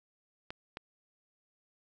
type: clicks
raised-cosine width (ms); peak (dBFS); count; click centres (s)
0.3; -24; 2; 0.505 / 0.771
effects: none